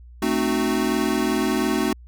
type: chord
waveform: square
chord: A diminished seventh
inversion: none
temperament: equal with one note detuned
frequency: 220 / 261.6 / 304.4 / 370 Hz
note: A3 / C4 / Eb4 / Gb4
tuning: 0 / 0 / -38 / 0 cents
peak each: -26 dBFS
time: 0.22-1.93 s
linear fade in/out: 5 ms
effects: added 60 Hz sine -41 dBFS peak until 2.07 s